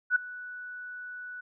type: tone with ADSR envelope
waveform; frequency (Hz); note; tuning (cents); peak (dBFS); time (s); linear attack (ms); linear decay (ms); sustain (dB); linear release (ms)
sine; 1480; F#6; 0; -18; 0.1-1.41; 57; 8; -20; 9
effects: none